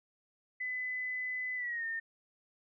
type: tone with pitch glide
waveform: sine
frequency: 2009 to 1821.1 Hz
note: B6 to A#6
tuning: +29 to -41 cents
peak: -34 dBFS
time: 0.6-2 s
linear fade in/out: 10 ms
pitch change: -170 cents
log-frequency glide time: 1.56-1.85 s
effects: none